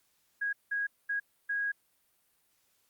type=tone bursts at uneven times; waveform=sine; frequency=1646 Hz; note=G#6; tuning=16 cents flat; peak=-29 dBFS; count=4; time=0.41-0.53 / 0.71-0.87 / 1.09-1.2 / 1.49-1.72 s; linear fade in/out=10 ms; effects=white hiss -72 dBFS RMS until 2.89 s + Opus 48 kbps